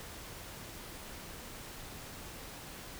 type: silence
effects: pink hiss -47 dBFS RMS until 2.99 s